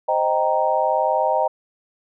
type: chord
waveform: sine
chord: C minor seventh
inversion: none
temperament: equal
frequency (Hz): 523.3 / 622.3 / 784 / 932.3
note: C5 / Eb5 / G5 / Bb5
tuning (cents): 0 / 0 / 0 / 0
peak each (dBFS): -24 / -21 / -22 / -22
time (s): 0.08-1.48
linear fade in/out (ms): 10
effects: none